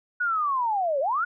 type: linear two-way sweep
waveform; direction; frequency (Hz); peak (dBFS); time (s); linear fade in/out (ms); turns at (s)
sine; down then up; 1480 to 523.3 to 1480; -22; 0.2-1.25; 10; 1
effects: none